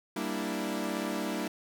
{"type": "chord", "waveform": "sawtooth", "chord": "E half-diminished seventh", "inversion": "first", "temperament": "equal", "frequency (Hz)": [196, 233.1, 293.7, 329.6], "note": ["G3", "Bb3", "D4", "E4"], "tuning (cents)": [0, 0, 0, 0], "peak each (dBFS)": -33, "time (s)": [0.16, 1.48], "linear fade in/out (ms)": 5, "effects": []}